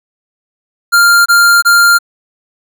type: tone bursts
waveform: square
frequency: 1396.9 Hz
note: F6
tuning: in tune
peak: -5 dBFS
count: 3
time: 0.92-1.988 s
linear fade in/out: 20 ms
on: 340 ms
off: 24 ms
effects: none